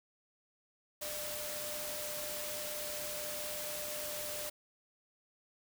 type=tone in noise; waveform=sine; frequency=598 Hz; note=D5; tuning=31 cents sharp; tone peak=-44 dBFS; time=1.01-4.5 s; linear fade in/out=10 ms; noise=white; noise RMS=-41 dBFS; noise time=1.01-4.5 s; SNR=-6 dB; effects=none